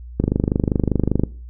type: click train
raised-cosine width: 3 ms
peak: -4 dBFS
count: 27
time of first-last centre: 0.2-1.236 s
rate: 25.1 Hz
effects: noise-tail reverb RT60 0.4 s tail -20 dB re dry + added 60 Hz sine -33 dBFS peak until 1.49 s